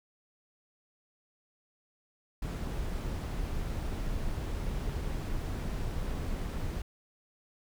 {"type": "noise", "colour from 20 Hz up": "brown", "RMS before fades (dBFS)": -34, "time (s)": [2.42, 6.82], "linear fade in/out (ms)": 5, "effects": []}